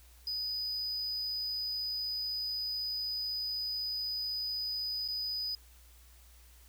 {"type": "tone with dropouts", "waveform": "triangle", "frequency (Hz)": 4978, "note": "D#8", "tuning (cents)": 0, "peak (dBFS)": -32, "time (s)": [0.27, 5.55], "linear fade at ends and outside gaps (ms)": 2, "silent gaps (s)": [5.079, 5.085], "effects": ["added 60 Hz sine -56 dBFS peak until 6.68 s", "white hiss -62 dBFS RMS until 6.68 s"]}